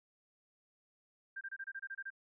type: tone bursts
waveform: sine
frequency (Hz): 1585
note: G6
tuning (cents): +19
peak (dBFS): -40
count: 10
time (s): 1.36-2.104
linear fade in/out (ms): 10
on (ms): 51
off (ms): 26
effects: none